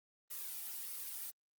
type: noise with flanger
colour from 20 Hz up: blue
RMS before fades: -44 dBFS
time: 0.3-1.31 s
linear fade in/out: 10 ms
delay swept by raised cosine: 1.2 to 1.9 ms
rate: 1.6 Hz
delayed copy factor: -0.55
effects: Opus 24 kbps